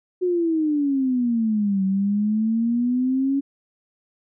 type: exponential two-way sweep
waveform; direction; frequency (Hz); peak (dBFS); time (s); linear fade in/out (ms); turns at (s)
sine; down then up; 367.8 to 190 to 279.4; -18; 0.21-3.41; 20; 1.84
effects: none